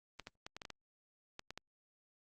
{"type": "clicks", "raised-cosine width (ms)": 0.2, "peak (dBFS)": -28, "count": 10, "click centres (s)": [0.197, 0.271, 0.465, 0.566, 0.618, 0.652, 0.703, 1.394, 1.506, 1.576], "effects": ["Opus 32 kbps"]}